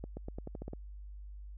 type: accelerating click train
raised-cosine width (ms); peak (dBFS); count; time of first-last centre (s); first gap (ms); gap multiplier
2; -28; 9; 0.04-0.734; 130; 0.88
effects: added 50 Hz sine -44 dBFS peak until 1.57 s